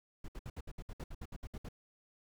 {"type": "noise bursts", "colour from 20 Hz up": "brown", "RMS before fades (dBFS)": -43, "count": 14, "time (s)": [0.24, 1.688], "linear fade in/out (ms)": 5, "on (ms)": 44, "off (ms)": 64, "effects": []}